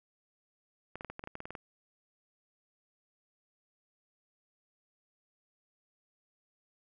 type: clicks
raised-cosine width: 0.5 ms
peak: -26 dBFS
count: 12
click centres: 0.956 / 1.009 / 1.047 / 1.1 / 1.194 / 1.239 / 1.274 / 1.354 / 1.404 / 1.455 / 1.506 / 1.552 s
effects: none